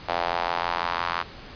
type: tone with high-pass filter sweep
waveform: sawtooth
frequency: 86 Hz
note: F2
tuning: 26 cents flat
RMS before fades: -27 dBFS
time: 0.08-1.23 s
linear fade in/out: 10 ms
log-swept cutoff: 710 to 1100 Hz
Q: 2.4
effects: pink hiss -42 dBFS RMS until 1.55 s + resampled to 11025 Hz